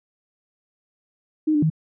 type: tone with pitch steps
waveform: sine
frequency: 309.3 / 296.7 / 157.8 Hz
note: D#4 / D4 / D#3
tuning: -10 / +18 / +25 cents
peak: -16 dBFS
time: 1.47-1.701 s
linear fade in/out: 10 ms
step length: 77 ms
effects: none